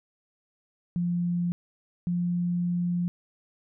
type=tone pair in turn; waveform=sine; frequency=174.4 / 175.33 Hz; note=F3 / F3; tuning=-2 / +7 cents; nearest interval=unison; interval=9 cents; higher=second; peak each=-24 dBFS; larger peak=neither; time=0.96-1.52 / 2.07-3.08 s; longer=second; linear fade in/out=0 ms; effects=none